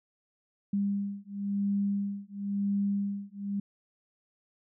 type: beating tone pair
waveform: sine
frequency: 200 / 200.97 Hz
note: G3 / G3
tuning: +35 / +43 cents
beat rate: 0.97 Hz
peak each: -31 dBFS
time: 0.73-3.6 s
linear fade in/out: 5 ms
effects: none